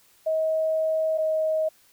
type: tone pair in turn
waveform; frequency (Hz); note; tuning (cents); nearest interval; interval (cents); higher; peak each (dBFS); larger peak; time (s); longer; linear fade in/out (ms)
sine; 635 / 629.9; D#5 / D#5; +35 / +21; unison; 14; first; -21; neither; 0.26-1.18 / 1.18-1.69; first; 10
effects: white hiss -59 dBFS RMS until 1.92 s